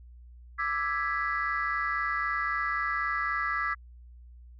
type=chord; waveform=sine; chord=E dominant seventh; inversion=third; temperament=equal; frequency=1174.7 / 1318.5 / 1661.2 / 1975.5 Hz; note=D6 / E6 / G#6 / B6; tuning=0 / 0 / 0 / 0 cents; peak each=-32 dBFS; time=0.58-3.75 s; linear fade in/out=20 ms; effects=tanh soft clip ceiling -19 dBFS + added 60 Hz sine -47 dBFS peak until 4.59 s